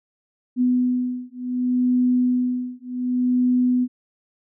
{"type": "beating tone pair", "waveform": "sine", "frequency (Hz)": [249.1, 249.77], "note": ["B3", "B3"], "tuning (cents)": [15, 20], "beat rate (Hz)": 0.67, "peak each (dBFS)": -21, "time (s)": [0.56, 3.88], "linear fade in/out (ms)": 50, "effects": []}